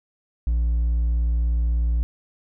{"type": "tone with hard clipping", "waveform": "sine", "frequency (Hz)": 58.27, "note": "A#1", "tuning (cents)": 0, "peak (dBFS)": -19, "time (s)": [0.47, 2.03], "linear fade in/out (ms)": 0, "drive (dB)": 2, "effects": []}